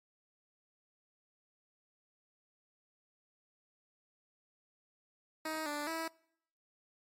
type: tone with pitch steps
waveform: 10% pulse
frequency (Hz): 314.7 / 293.7 / 325.6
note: D#4 / D4 / E4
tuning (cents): +20 / 0 / -21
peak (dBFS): -28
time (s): 5.45-6.08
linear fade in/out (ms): 5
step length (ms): 210
effects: noise-tail reverb RT60 0.7 s tail -24 dB re dry + MP3 64 kbps